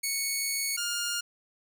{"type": "tone pair in turn", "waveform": "10% pulse", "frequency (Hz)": [2217, 1413.3], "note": ["C#7", "F6"], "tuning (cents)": [0, 20], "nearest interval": "minor sixth", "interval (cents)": 780, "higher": "first", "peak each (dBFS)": [-19, -21], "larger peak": "first", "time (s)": [[0.03, 0.77], [0.77, 1.21]], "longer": "first", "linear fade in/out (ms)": 10, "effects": []}